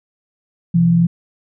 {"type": "tone pair together", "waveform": "sine", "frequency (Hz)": [127.36, 170], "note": ["C3", "F3"], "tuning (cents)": [-46, -46], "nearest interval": "perfect fourth", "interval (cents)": 500, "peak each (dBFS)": [-20, -10], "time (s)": [0.74, 1.07], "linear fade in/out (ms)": 10, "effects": []}